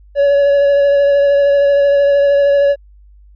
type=tone with vibrato; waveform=triangle; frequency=565 Hz; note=C#5; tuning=33 cents sharp; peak=-6 dBFS; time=0.15-2.76 s; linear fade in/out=50 ms; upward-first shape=sine; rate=13 Hz; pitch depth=17 cents each way; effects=added 50 Hz sine -40 dBFS peak until 3.35 s + resampled to 11025 Hz